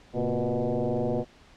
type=tone with frequency modulation; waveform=sine; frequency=132.1 Hz; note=C3; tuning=17 cents sharp; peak=-24 dBFS; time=0.13-1.25 s; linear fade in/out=50 ms; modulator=121 Hz; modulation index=4.5; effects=pink hiss -55 dBFS RMS until 1.56 s + low-pass 5000 Hz 12 dB/octave